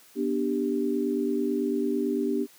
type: chord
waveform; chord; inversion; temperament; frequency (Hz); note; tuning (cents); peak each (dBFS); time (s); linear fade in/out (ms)
sine; G major; first; just; 245 / 294 / 392; B3 / D4 / G4; -14 / +2 / 0; -28; 0.15-2.47; 50
effects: white hiss -55 dBFS RMS until 2.58 s + high-pass 150 Hz 12 dB/octave